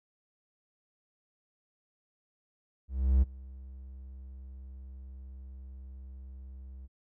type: tone with ADSR envelope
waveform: triangle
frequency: 65.41 Hz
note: C2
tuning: in tune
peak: -17 dBFS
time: 2.88-6.88 s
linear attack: 340 ms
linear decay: 24 ms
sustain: -24 dB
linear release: 31 ms
effects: none